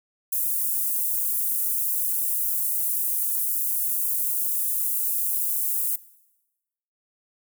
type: high-pass noise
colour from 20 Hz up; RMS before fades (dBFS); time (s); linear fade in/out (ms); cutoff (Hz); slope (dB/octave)
pink; -25; 0.32-5.96; 5; 11000; 24
effects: noise-tail reverb RT60 1.0 s tail -20 dB re dry